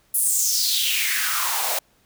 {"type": "noise with high-pass filter sweep", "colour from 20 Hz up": "white", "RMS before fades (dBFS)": -22, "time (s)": [0.14, 1.79], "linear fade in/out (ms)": 5, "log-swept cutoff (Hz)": [11000, 580], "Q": 4.2, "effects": ["pink hiss -61 dBFS RMS until 2.05 s"]}